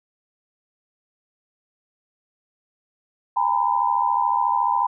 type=tone cluster; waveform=sine; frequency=815 / 926 / 1000 Hz; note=G#5 / A#5 / B5; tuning=-33 / -12 / +21 cents; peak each=-24 / -22 / -21 dBFS; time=3.36-4.87 s; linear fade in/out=10 ms; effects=none